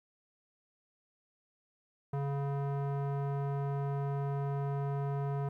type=tone with low-pass filter; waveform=square; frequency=140.2 Hz; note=C#3; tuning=20 cents sharp; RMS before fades=-34 dBFS; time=2.13-5.49 s; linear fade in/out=5 ms; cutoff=1000 Hz; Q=1.3; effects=12-bit